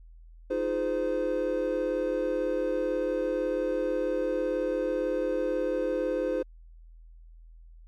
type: chord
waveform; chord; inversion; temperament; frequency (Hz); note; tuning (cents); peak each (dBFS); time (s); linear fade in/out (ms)
triangle; F minor seventh; third; equal with one note detuned; 311.1 / 349.2 / 415.3 / 514.6; Eb4 / F4 / Ab4 / C5; 0 / 0 / 0 / -29; -31 / -32 / -32 / -26; 0.5-6.43; 10
effects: added 41 Hz sine -47 dBFS peak until 7.87 s + MP3 64 kbps